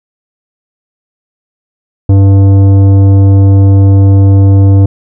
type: tone with tanh clipping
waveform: sine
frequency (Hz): 98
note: G2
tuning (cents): 0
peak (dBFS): -3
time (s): 2.09-4.86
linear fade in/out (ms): 5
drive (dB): 12
effects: none